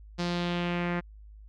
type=tone with low-pass filter sweep; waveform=sawtooth; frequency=174.61 Hz; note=F3; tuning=in tune; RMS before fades=-30 dBFS; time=0.18-1.01 s; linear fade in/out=20 ms; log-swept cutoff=5000 to 1900 Hz; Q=2.3; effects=added 52 Hz sine -46 dBFS peak until 1.48 s